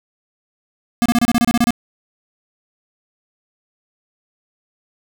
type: tone bursts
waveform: square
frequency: 237.4 Hz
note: A#3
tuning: 32 cents sharp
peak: -12 dBFS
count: 11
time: 1.02-1.706 s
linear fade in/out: 0 ms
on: 36 ms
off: 29 ms
effects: none